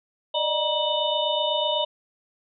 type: tone cluster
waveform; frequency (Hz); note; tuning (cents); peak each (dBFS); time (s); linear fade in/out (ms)
sine; 589 / 617 / 949 / 2982 / 3650; D5 / D#5 / A#5 / F#7 / A#7; +5 / -15 / +31 / +13 / -37; -28; 0.34-1.85; 10
effects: none